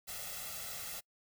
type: noise with comb filter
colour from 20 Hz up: white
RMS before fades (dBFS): -43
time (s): 0.07-1.01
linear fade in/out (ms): 20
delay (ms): 1.5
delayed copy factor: +0.75
effects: noise-tail reverb RT60 0.1 s tail -25 dB re dry